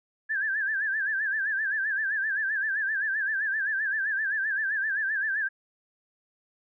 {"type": "tone with vibrato", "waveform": "sine", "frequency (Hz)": 1660, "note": "G#6", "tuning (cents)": -1, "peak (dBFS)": -25, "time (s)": [0.29, 5.49], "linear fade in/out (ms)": 20, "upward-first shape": "sine", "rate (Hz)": 7.7, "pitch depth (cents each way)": 120, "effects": []}